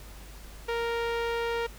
sawtooth tone with low-pass filter, 466.2 Hz, A#4, in tune, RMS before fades -30 dBFS, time 0.68-1.67 s, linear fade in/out 10 ms, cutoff 3100 Hz, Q 0.95, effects added 50 Hz sine -45 dBFS peak until 1.78 s + pink hiss -50 dBFS RMS until 1.78 s

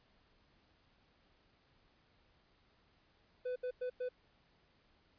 triangle tone bursts at uneven times, 501 Hz, B4, 25 cents sharp, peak -34 dBFS, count 4, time 3.45-3.56 / 3.63-3.71 / 3.81-3.9 / 4-4.09 s, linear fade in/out 10 ms, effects pink hiss -71 dBFS RMS until 5.18 s + resampled to 11025 Hz

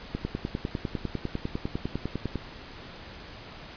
click train, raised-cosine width 3 ms, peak -16 dBFS, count 23, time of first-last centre 0.15-2.357 s, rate 9.97 Hz, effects pink hiss -44 dBFS RMS until 3.76 s + resampled to 11025 Hz

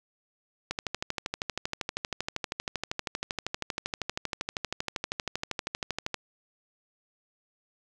click train, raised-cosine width 0.2 ms, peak -13 dBFS, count 70, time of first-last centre 0.71-6.143 s, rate 12.7 Hz, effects none

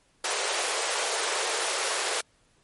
pink high-pass noise, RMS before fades -28 dBFS, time 0.24-2.21 s, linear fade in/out 5 ms, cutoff 400 Hz, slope 48 dB/octave, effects pink hiss -65 dBFS RMS until 2.63 s + MP3 48 kbps

